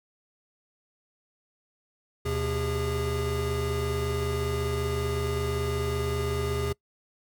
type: tone cluster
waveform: square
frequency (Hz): 78.3 / 127.3 / 407.2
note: D#2 / C3 / G#4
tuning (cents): +11 / -47 / -34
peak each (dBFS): -32 / -33 / -31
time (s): 2.25-6.73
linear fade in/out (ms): 10
effects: noise-tail reverb RT60 0.1 s tail -23 dB re dry